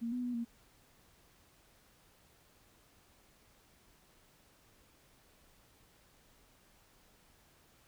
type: tone with pitch steps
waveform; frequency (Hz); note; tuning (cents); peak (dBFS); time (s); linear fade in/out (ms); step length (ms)
sine; 232.3 / 247.8 / 245 / 233.8; A#3 / B3 / B3 / A#3; -6 / +6 / -14 / +5; -34; 0.01-0.45; 20; 110
effects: pink hiss -66 dBFS RMS until 7.87 s